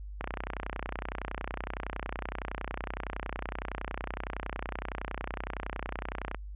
click train, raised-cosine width 0.5 ms, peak -19 dBFS, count 190, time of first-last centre 0.21-6.346 s, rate 30.8 Hz, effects added 50 Hz sine -39 dBFS peak until 6.55 s + resampled to 8000 Hz

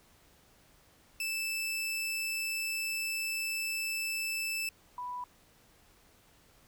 sawtooth / sine tone pair in turn, 2637 / 987.8 Hz, E7 / B5, 0 / 0 cents, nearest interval octave + perfect fourth, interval 1700 cents, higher first, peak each -29 / -36 dBFS, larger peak first, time 1.2-4.69 / 4.98-5.24 s, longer first, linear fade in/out 2 ms, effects pink hiss -63 dBFS RMS until 6.67 s

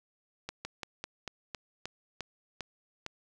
slowing click train, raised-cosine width 0.2 ms, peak -20 dBFS, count 10, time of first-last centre 0.49-3.064 s, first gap 160 ms, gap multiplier 1.14, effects none

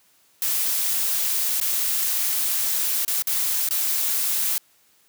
blue noise with dropouts, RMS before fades -23 dBFS, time 0.42-4.58 s, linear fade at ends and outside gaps 1 ms, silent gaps 1.601-1.613 / 3.05-3.079 / 3.222-3.271 / 3.688-3.708 s, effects white hiss -60 dBFS RMS until 5.08 s + high-pass 100 Hz 12 dB/octave

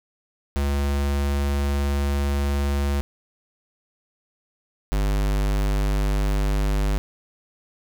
square tone pair in turn, 70.6 / 49.92 Hz, C#2 / G1, +32 / +32 cents, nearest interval tritone, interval 600 cents, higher first, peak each -21 / -20 dBFS, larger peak second, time 0.56-3.01 / 4.92-6.98 s, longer first, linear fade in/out 0 ms, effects none

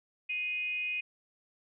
sine tone with frequency modulation, 2489 Hz, D#7, in tune, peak -31 dBFS, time 0.29-1.01 s, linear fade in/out 10 ms, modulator 380 Hz, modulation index 0.35, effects none

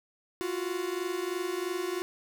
45% pulse tone pair together, 345.4 / 368.4 Hz, F4 / F#4, -19 / -7 cents, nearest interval minor second, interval 112 cents, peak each -34 / -33 dBFS, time 0.41-2.02 s, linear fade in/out 0 ms, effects none

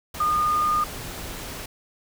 sine tone in noise, 1220 Hz, D#6, 34 cents flat, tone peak -19 dBFS, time 0.2-0.84 s, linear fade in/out 5 ms, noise pink, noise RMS -35 dBFS, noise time 0.14-1.66 s, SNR +13 dB, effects none

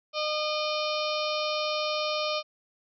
harmonic tone, 609 Hz, D#5, 37 cents flat, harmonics 1 / 2 / 4 / 5 / 6 / 7 / 8 / 9, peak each -30 / -33 / -36 / -37 / -38 / -38 / -39 / -40 dBFS, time 0.13-2.43 s, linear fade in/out 50 ms, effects none

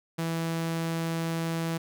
sawtooth tone, 164.81 Hz, E3, in tune, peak -24 dBFS, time 0.18-1.78 s, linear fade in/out 10 ms, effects none

